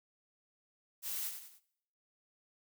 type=noise with echo; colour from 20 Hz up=blue; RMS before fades=-39 dBFS; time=1.02-1.32 s; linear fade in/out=50 ms; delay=95 ms; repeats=3; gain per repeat=-7 dB; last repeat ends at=1.605 s; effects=noise-tail reverb RT60 0.7 s tail -19 dB re dry